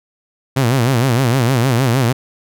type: tone with vibrato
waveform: sawtooth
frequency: 125.2 Hz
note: B2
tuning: 24 cents sharp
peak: -8 dBFS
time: 0.56-2.13 s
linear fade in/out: 10 ms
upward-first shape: sine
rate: 6.5 Hz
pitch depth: 160 cents each way
effects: none